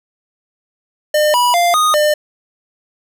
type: tone with pitch steps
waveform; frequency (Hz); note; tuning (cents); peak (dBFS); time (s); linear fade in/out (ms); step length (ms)
square; 604 / 977 / 696 / 1239 / 601; D5 / B5 / F5 / D#6 / D5; +48 / -19 / -6 / -8 / +40; -11; 1.14-2.14; 5; 200
effects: none